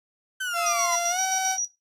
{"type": "exponential sweep", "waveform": "35% pulse", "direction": "down", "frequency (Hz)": [1552, 987.8], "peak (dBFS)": -25, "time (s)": [0.4, 0.96], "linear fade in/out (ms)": 10}
{"type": "tone with pitch glide", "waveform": "sawtooth", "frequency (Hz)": [691, 757.9], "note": ["F5", "F#5"], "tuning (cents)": [-19, 41], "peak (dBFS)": -22, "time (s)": [0.53, 1.58], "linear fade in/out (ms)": 50, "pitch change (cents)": 160, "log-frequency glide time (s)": [1.09, 1.2]}
{"type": "tone with tremolo", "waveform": "sine", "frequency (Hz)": 5790, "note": "F#8", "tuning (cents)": -38, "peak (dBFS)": -21, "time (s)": [0.66, 1.66], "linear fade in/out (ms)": 5, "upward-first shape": "square", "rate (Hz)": 7.6, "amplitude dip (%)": 55}
{"effects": ["noise-tail reverb RT60 0.2 s tail -17 dB re dry", "resampled to 32000 Hz"]}